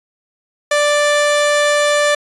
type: tone pair together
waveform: 35% pulse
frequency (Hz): 588 / 1762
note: D5 / A6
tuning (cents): +2 / +2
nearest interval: octave + perfect fifth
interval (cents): 1900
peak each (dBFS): -11 / -16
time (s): 0.71-2.15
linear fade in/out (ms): 5
effects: resampled to 24000 Hz